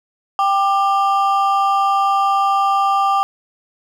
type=ring-modulated tone; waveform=triangle; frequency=987.8 Hz; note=B5; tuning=in tune; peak=-8 dBFS; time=0.39-3.23 s; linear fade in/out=0 ms; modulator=201 Hz; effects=none